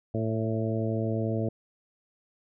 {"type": "harmonic tone with a mistuned harmonic", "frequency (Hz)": 111.6, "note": "A2", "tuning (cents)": 25, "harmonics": [1, 2, 3, 4, 5, 6], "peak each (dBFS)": [-29, -32, -34, -35, -36, -37], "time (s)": [0.14, 1.49], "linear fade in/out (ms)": 5, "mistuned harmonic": 6, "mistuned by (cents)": -21, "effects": []}